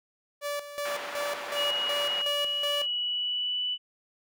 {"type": "tone with tremolo", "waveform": "sawtooth", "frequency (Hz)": 579, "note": "D5", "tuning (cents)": -25, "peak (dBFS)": -26, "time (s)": [0.41, 2.87], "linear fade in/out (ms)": 50, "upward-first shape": "square", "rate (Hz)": 2.7, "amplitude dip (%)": 70}
{"type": "band-pass noise", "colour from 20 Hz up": "pink", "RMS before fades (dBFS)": -38, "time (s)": [0.85, 2.22], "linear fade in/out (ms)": 5, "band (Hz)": [690, 2600], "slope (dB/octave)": 12}
{"type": "tone with pitch glide", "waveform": "sine", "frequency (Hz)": [2897, 2973], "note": ["F#7", "F#7"], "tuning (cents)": [-37, 8], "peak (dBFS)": -27, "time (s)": [1.54, 3.78], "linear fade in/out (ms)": 50, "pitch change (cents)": 45, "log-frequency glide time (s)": [2.28, 3.63]}
{"effects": []}